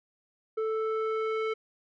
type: tone with low-pass filter sweep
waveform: square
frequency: 440 Hz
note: A4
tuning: in tune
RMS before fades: -30 dBFS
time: 0.57-1.54 s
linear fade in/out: 10 ms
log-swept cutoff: 980 to 2300 Hz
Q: 1.5
effects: none